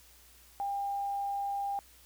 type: tone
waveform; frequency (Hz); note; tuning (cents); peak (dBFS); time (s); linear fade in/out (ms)
sine; 800; G5; +35; -31; 0.6-1.79; 0
effects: added 60 Hz sine -62 dBFS peak until 2.05 s + white hiss -59 dBFS RMS until 2.05 s